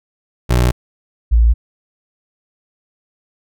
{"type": "tone pair in turn", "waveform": ["25% pulse", "sine"], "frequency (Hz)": [61.1, 57.12], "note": ["B1", "A#1"], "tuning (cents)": [-18, -35], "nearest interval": "minor second", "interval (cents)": 117, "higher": "first", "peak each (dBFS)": -7, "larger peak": "neither", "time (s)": [[0.49, 0.72], [1.31, 1.54]], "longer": "neither", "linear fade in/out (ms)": 20, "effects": []}